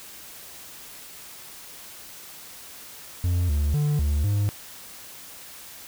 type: tone with pitch steps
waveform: triangle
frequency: 88.3 / 73.1 / 148 / 73.1 / 102.5 Hz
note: F2 / D2 / D3 / D2 / G#2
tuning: +20 / -7 / +14 / -7 / -22 cents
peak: -18 dBFS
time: 3.24-4.49 s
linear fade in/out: 0 ms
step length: 250 ms
effects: white hiss -43 dBFS RMS until 5.87 s